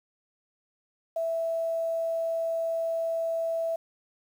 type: tone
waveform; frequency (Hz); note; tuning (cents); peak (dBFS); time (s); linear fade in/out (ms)
sine; 659.3; E5; 0; -26; 1.16-3.76; 5
effects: 9-bit